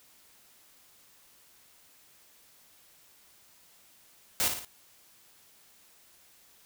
white noise with echo, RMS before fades -27 dBFS, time 4.4-4.48 s, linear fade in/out 0 ms, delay 56 ms, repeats 3, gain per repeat -6 dB, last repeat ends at 4.648 s, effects white hiss -60 dBFS RMS until 6.65 s

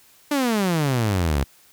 sawtooth exponential sweep, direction down, 299.9 to 64.8 Hz, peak -15 dBFS, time 0.31-1.44 s, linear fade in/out 5 ms, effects white hiss -54 dBFS RMS until 1.72 s

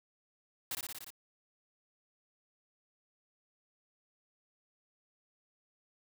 white noise with echo, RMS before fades -37 dBFS, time 0.71-0.75 s, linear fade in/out 2 ms, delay 59 ms, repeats 6, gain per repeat -2 dB, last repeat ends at 1.104 s, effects none

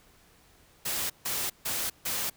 white noise bursts, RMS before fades -31 dBFS, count 4, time 0.85-2.3 s, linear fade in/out 10 ms, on 250 ms, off 150 ms, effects pink hiss -60 dBFS RMS until 2.36 s

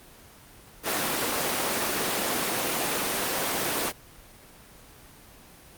pink high-pass noise, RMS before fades -27 dBFS, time 0.83-3.93 s, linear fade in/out 50 ms, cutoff 280 Hz, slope 12 dB/octave, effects pink hiss -50 dBFS RMS until 5.77 s + Opus 24 kbps

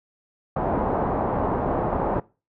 white low-pass noise, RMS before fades -24 dBFS, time 0.56-2.2 s, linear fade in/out 5 ms, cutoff 900 Hz, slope 24 dB/octave, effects noise-tail reverb RT60 0.3 s tail -21 dB re dry

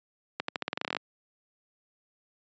accelerating click train, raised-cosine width 0.3 ms, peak -13 dBFS, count 14, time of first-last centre 0.4-0.967 s, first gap 84 ms, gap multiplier 0.88, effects high-pass 200 Hz 12 dB/octave + resampled to 16000 Hz

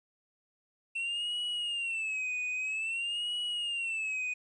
triangle tone with vibrato, 2693 Hz, E7, 36 cents sharp, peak -30 dBFS, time 0.95-4.34 s, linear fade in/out 10 ms, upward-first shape sine, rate 0.51 Hz, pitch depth 140 cents each way, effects resampled to 22050 Hz + 11-bit

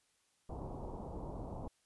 pink low-pass noise, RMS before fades -44 dBFS, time 0.49-1.68 s, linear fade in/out 5 ms, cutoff 1000 Hz, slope 48 dB/octave, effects white hiss -75 dBFS RMS until 1.85 s + resampled to 24000 Hz

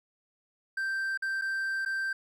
triangle tone with dropouts, 1567 Hz, G6, 1 cent flat, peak -27 dBFS, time 0.77-2.13 s, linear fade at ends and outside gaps 5 ms, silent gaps 1.175-1.222 / 1.414-1.419 / 1.851-1.859 s, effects none

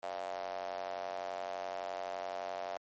square tone with high-pass filter, 45.87 Hz, F#1, 14 cents flat, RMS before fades -40 dBFS, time 0.03-2.77 s, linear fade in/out 0 ms, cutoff 660 Hz, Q 6, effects low-pass 6000 Hz 12 dB/octave + MP3 32 kbps

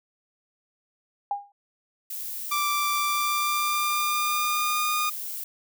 sine tone with exponential decay, 810 Hz, G#5, 43 cents flat, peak -21 dBFS, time 1.31-1.52 s, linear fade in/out 2 ms, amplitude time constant 44 ms
violet noise, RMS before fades -34 dBFS, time 2.1-5.44 s, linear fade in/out 5 ms
sawtooth tone with pitch glide, 1174.7 to 1221.8 Hz, D6 to D#6, 0 to -32 cents, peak -20 dBFS, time 2.51-5.1 s, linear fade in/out 10 ms, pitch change +68 cents, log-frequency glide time 3.02-4.94 s
effects none

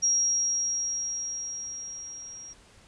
sine tone with level ramp, 5640 Hz, F8, 16 cents sharp, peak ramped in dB -20 to -41 dBFS, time 0.02-2.54 s, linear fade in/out 20 ms, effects pink hiss -56 dBFS RMS until 2.87 s + resampled to 22050 Hz

